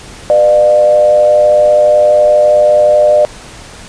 sine tone with frequency modulation, 602 Hz, D5, 43 cents sharp, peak -4 dBFS, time 0.3-3.25 s, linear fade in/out 0 ms, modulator 105 Hz, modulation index 0.49, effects pink hiss -32 dBFS RMS until 3.88 s + resampled to 22050 Hz

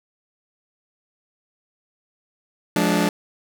sawtooth chord, D diminished, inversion first, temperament just, 176.2 / 211.4 / 293.7 Hz, F3 / Ab3 / D4, +16 / +31 / 0 cents, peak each -18 dBFS, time 2.76-3.09 s, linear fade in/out 2 ms, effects none

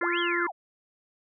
harmonic tone, 346.2 Hz, F4, 15 cents flat, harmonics 1 / 3 / 4 / 5 / 6, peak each -29 / -34 / -31 / -31 / -35 dBFS, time 0.01-0.47 s, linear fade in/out 5 ms
sine linear two-way sweep, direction up then down, 215.2 to 3378 to 600 Hz, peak -31 dBFS, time 0.01-0.52 s, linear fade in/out 20 ms, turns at 0.19 s
effects none

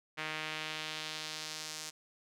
sawtooth tone with band-pass filter sweep, 155.56 Hz, D#3, in tune, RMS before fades -41 dBFS, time 0.17-1.91 s, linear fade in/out 20 ms, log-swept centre 2200 to 6400 Hz, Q 1.4, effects none

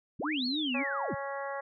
sine linear two-way sweep, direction up then down, 64.7 to 4435 to 64.7 Hz, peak -32 dBFS, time 0.19-1.15 s, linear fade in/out 10 ms, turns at 0.46 s
sine tone with vibrato, 276.9 Hz, C#4, 2 cents flat, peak -31 dBFS, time 0.23-0.84 s, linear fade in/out 20 ms, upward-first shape sine, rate 3.4 Hz, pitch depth 200 cents each way
harmonic tone, 277.2 Hz, C#4, in tune, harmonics 2 / 3 / 4 / 5 / 6 / 7, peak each -37 / -40 / -41 / -46 / -44 / -45 dBFS, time 0.74-1.61 s, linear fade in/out 10 ms
effects none

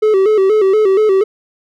triangle tone with vibrato, 406.5 Hz, G#4, 37 cents flat, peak -6 dBFS, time 0.02-1.24 s, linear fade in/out 10 ms, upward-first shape square, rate 4.2 Hz, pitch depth 99 cents each way, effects none

